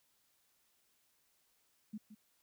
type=tone with echo; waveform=sine; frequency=213.2 Hz; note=G#3; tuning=46 cents sharp; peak=-40 dBFS; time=1.93-1.98 s; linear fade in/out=10 ms; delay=170 ms; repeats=1; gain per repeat=-11 dB; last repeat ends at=2.15 s; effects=white hiss -75 dBFS RMS until 2.42 s